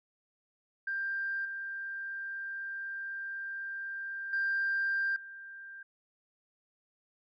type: tone with level steps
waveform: sine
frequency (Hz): 1586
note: G6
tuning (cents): +20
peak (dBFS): -31 / -36 / -27 / -44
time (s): 0.87-5.83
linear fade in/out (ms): 5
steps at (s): 1.45 / 4.33 / 5.16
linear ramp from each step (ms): 2
effects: tanh soft clip ceiling -24 dBFS